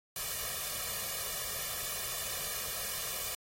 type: noise with comb filter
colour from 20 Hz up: white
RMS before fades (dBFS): -37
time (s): 0.16-3.35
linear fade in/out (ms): 2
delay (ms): 1.7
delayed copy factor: +1
effects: AAC 48 kbps